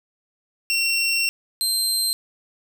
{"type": "tone pair in turn", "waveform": "25% pulse", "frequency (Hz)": [2726, 4140], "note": ["F7", "C8"], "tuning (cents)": [-43, -19], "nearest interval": "perfect fifth", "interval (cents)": 724, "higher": "second", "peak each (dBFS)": -15, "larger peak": "neither", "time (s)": [[0.7, 1.29], [1.61, 2.13]], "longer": "first", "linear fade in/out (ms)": 0, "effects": []}